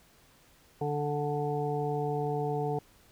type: harmonic tone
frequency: 146.83 Hz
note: D3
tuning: in tune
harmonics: 1 / 2 / 3 / 5 / 6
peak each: -33 / -40 / -32 / -35 / -41 dBFS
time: 0.81-2.79 s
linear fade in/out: 5 ms
effects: pink hiss -61 dBFS RMS until 3.11 s